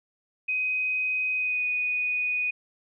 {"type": "tone with pitch glide", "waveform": "sine", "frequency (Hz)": [2512, 2480], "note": ["D#7", "D#7"], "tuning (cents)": [16, -6], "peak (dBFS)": -24, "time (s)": [0.48, 2.51], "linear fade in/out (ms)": 10, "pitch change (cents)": -22, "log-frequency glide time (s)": [1.35, 1.65], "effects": []}